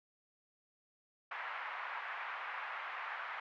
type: band-pass noise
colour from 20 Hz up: pink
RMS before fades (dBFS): -43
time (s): 1.31-3.4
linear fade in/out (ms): 5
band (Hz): 890 to 2200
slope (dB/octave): 24
effects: none